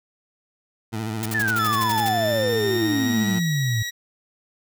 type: tone with vibrato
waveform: 20% pulse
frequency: 110 Hz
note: A2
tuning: in tune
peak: -21 dBFS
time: 0.92-3.4 s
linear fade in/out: 20 ms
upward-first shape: sine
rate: 14 Hz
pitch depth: 64 cents each way
type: noise bursts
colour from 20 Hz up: white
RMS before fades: -30 dBFS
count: 11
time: 1.23-2.086 s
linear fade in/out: 0 ms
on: 26 ms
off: 57 ms
type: exponential sweep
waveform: sine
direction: down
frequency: 1809 to 106.6 Hz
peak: -20 dBFS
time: 1.34-3.83 s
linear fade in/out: 10 ms
type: tone with pitch glide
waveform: 20% pulse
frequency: 1737 to 1916.2 Hz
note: A6 to A#6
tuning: -23 to +47 cents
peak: -22 dBFS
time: 1.58-3.91 s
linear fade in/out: 20 ms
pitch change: +170 cents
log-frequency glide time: 1.99-3.29 s
effects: none